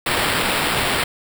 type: noise with sample-and-hold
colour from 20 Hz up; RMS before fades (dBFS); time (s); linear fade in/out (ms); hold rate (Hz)
blue; -20; 0.06-1.04; 5; 6300
effects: none